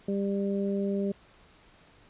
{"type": "harmonic tone", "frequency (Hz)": 198.5, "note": "G3", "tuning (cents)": 22, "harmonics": [1, 2, 3], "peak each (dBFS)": [-28, -31, -37], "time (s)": [0.08, 1.12], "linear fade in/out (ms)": 5, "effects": ["pink hiss -58 dBFS RMS until 2.09 s", "resampled to 8000 Hz"]}